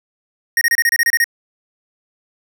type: tone bursts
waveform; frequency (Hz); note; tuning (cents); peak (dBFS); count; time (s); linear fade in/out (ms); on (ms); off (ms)
square; 1864.7; A#6; 0; -12; 10; 0.57-1.242; 2; 42; 28
effects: none